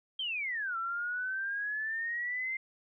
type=exponential two-way sweep; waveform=sine; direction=down then up; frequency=3224 to 1336 to 2101 Hz; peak=-32 dBFS; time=0.19-2.57 s; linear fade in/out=5 ms; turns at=0.77 s; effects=none